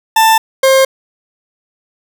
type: tone pair in turn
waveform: 40% pulse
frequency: 888 / 532.1 Hz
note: A5 / C5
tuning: +16 / +29 cents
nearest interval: major sixth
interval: 887 cents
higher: first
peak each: -5 dBFS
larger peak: neither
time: 0.16-0.38 / 0.63-0.85 s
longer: neither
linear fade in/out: 5 ms
effects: none